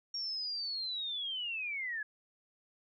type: linear sweep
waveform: sine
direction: down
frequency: 5588 to 1667 Hz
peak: -35 dBFS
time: 0.14-2.03 s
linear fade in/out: 5 ms
effects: none

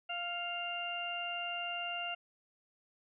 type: harmonic tone with a mistuned harmonic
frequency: 697 Hz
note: F5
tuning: 4 cents flat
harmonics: 1 / 2 / 3 / 4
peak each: -41 / -44 / -49 / -38 dBFS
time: 0.09-2.15 s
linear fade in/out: 10 ms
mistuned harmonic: 3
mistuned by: +30 cents
effects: none

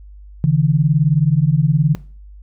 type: beating tone pair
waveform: sine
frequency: 140 / 159 Hz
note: C#3 / D#3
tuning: +18 / +38 cents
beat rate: 19 Hz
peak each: -14 dBFS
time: 0.44-1.95 s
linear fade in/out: 0 ms
effects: noise-tail reverb RT60 0.4 s tail -19 dB re dry + added 50 Hz sine -36 dBFS peak until 2.42 s

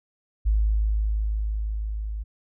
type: tone with level ramp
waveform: sine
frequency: 53 Hz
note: G#1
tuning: 36 cents sharp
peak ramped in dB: -17 to -28 dBFS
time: 0.45-2.24 s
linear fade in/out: 20 ms
effects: none

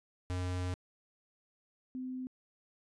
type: tone pair in turn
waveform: square / sine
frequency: 90.6 / 256.3 Hz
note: F#2 / C4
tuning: -36 / -36 cents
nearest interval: octave + tritone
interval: 1800 cents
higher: second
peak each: -34 / -37 dBFS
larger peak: first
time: 0.3-0.74 / 1.95-2.27 s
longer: first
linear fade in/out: 0 ms
effects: resampled to 22050 Hz

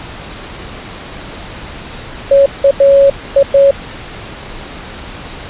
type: tone bursts at uneven times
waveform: sine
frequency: 554.4 Hz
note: C#5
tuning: in tune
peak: -3 dBFS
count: 5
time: 2.31-2.46 / 2.64-2.71 / 2.8-3.1 / 3.36-3.43 / 3.54-3.71 s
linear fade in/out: 5 ms
effects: pink hiss -28 dBFS RMS until 5.49 s + resampled to 8000 Hz

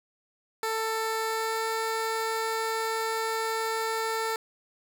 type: tone with pitch glide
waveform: 15% pulse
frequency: 444.3 to 446.9 Hz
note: A4 to A4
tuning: +17 to +27 cents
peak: -21 dBFS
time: 0.63-4.36 s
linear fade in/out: 2 ms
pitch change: +10 cents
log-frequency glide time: 1.25-1.63 s
effects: none

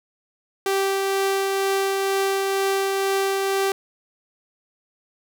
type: tone with tremolo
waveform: sawtooth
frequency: 390 Hz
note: G4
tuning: 9 cents flat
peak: -15 dBFS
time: 0.66-3.72 s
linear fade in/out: 2 ms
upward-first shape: triangle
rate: 2.1 Hz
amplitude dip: 25%
effects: none

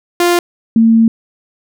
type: tone pair in turn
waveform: sawtooth / sine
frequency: 349.2 / 226.3 Hz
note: F4 / A3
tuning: 0 / +49 cents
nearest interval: minor sixth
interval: 751 cents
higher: first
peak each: -5 / -5 dBFS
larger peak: neither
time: 0.2-0.39 / 0.76-1.08 s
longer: second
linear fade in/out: 2 ms
effects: none

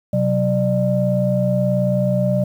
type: tone cluster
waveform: sine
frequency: 128 / 186.6 / 598 Hz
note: C3 / F#3 / D5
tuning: -38 / +15 / +31 cents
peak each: -19 dBFS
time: 0.13-2.44 s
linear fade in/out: 5 ms
effects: tanh soft clip ceiling -5 dBFS + 8-bit

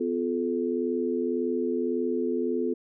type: tone cluster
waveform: sine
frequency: 251.9 / 352.1 / 433.9 Hz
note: B3 / F4 / A4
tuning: +34 / +14 / -24 cents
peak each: -29 dBFS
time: 0-2.74 s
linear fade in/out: 10 ms
effects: none

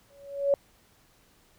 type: tone with exponential growth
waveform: sine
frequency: 561 Hz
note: C#5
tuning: 21 cents sharp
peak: -17 dBFS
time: 0.1-0.54 s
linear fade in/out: 1 ms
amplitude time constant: 94 ms
effects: pink hiss -62 dBFS RMS until 1.58 s

